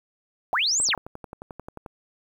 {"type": "linear two-way sweep", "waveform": "sine", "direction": "up then down", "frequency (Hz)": [603, 8372, 603], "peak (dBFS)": -20, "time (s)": [0.53, 0.95], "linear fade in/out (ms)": 0, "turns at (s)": 0.83}
{"type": "click train", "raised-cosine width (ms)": 1, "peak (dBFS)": -23, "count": 13, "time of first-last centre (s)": [0.8, 1.862], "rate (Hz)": 11.3}
{"effects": ["9-bit"]}